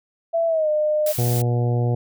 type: tone with pitch glide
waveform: sine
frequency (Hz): 666 to 607.2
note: E5 to D#5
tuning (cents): +18 to -42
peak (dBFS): -17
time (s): 0.33-1.13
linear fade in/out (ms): 20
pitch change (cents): -160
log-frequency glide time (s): 0.47-0.69
type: noise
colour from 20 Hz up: blue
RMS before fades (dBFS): -29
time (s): 1.06-1.42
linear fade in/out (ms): 5
type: harmonic tone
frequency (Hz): 120.6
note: B2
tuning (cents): -41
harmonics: 1 / 2 / 3 / 4 / 5 / 6 / 7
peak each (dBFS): -18 / -31 / -30 / -29 / -35 / -33 / -41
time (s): 1.18-1.95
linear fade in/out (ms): 5
effects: none